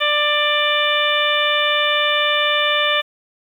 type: harmonic tone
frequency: 592 Hz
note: D5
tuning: 14 cents sharp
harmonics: 1 / 2 / 3 / 4 / 5 / 6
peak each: -22 / -22 / -22 / -22 / -22 / -22 dBFS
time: 0-3.02 s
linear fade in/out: 20 ms
effects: 8-bit